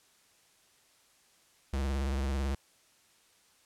square tone with vibrato, 68 Hz, C#2, 33 cents flat, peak -30 dBFS, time 1.73-2.55 s, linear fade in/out 5 ms, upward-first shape sine, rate 18 Hz, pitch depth 80 cents each way, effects white hiss -65 dBFS RMS until 3.65 s + low-pass 10000 Hz 12 dB/octave

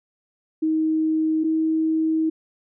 sine tone pair in turn, 315.6 / 318.5 Hz, D#4 / D#4, +25 / +41 cents, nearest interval unison, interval 16 cents, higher second, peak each -18 dBFS, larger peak neither, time 0.62-1.44 / 1.44-2.3 s, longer second, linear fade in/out 10 ms, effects none

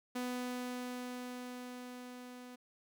sawtooth tone with level ramp, 248.6 Hz, B3, 12 cents sharp, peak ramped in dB -32 to -45 dBFS, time 0.15-2.56 s, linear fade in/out 10 ms, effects none

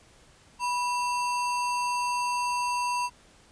sine tone with sample-and-hold, 979 Hz, B5, 15 cents flat, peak -25 dBFS, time 0.59-3.1 s, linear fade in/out 50 ms, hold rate 3675 Hz, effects pink hiss -57 dBFS RMS until 3.51 s + resampled to 22050 Hz

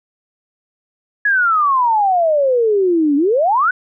sine exponential two-way sweep, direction down then up, 1703 to 277.2 to 1535 Hz, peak -11 dBFS, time 1.25-3.71 s, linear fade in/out 5 ms, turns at 3.16 s, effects none

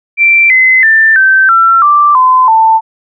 sine tone with pitch steps, 2349 / 2045 / 1780.2 / 1549.8 / 1349.1 / 1174.5 / 1022.5 / 890.1 Hz, D7 / C7 / A6 / G6 / E6 / D6 / C6 / A5, 0 / -40 / +20 / -20 / +40 / 0 / -40 / +20 cents, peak -3 dBFS, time 0.17-2.81 s, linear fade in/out 50 ms, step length 330 ms, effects none

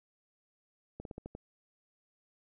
slowing click train, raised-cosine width 2 ms, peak -29 dBFS, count 6, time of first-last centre 1-1.351 s, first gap 52 ms, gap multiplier 1.15, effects none

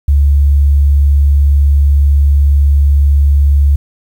sine tone, 71 Hz, C#2, 42 cents sharp, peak -5 dBFS, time 0.08-3.76 s, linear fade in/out 5 ms, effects 7-bit

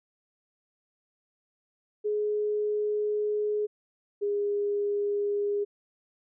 sine tone pair in turn, 420 / 408.8 Hz, G#4 / G#4, +19 / -27 cents, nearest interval unison, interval 46 cents, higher first, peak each -25 dBFS, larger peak neither, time 2.04-3.67 / 4.21-5.65 s, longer first, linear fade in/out 20 ms, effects none

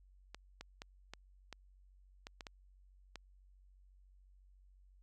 clicks, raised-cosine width 0.2 ms, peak -29 dBFS, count 9, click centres 0.346 / 0.61 / 0.819 / 1.136 / 1.527 / 2.269 / 2.408 / 2.468 / 3.157 s, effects added 47 Hz sine -61 dBFS peak until 5.02 s

